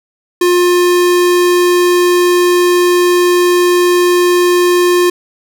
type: tone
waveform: square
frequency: 354.8 Hz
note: F4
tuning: 27 cents sharp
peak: -8 dBFS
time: 0.41-5.1 s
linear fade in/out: 5 ms
effects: none